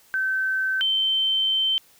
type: tone pair in turn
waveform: sine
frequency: 1540 / 3101 Hz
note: G6 / G7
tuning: -31 / -19 cents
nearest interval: octave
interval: 1212 cents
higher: second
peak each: -21 / -19 dBFS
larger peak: second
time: 0.14-0.81 / 0.81-1.78 s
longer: second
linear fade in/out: 0 ms
effects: white hiss -56 dBFS RMS until 1.99 s